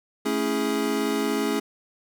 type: chord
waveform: square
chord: A major seventh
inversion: none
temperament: equal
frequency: 220 / 277.2 / 329.6 / 415.3 Hz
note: A3 / C#4 / E4 / G#4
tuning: 0 / 0 / 0 / 0 cents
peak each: -30 / -28 / -32 / -28 dBFS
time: 0.25-1.6 s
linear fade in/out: 10 ms
effects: none